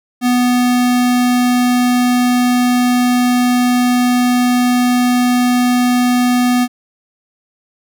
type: tone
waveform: square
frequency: 246.9 Hz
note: B3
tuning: in tune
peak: -11 dBFS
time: 0.21-6.68 s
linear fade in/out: 50 ms
effects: none